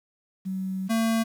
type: tone pair in turn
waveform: sine / square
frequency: 189.2 / 225 Hz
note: F#3 / A3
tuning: +39 / +39 cents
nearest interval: minor third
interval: 300 cents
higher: second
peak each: -27 / -22 dBFS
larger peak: second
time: 0.45-0.89 / 0.89-1.24 s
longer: first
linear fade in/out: 20 ms
effects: 9-bit